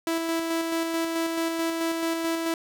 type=tone with tremolo; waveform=sawtooth; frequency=329.6 Hz; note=E4; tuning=in tune; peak=-20 dBFS; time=0.07-2.54 s; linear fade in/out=2 ms; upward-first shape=square; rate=4.6 Hz; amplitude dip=30%; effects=none